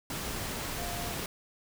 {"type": "tone in noise", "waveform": "sine", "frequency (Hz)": 698.5, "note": "F5", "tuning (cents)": 0, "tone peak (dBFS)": -41, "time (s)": [0.78, 1.13], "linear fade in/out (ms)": 2, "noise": "pink", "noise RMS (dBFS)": -36, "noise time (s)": [0.1, 1.26], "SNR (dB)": -8, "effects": []}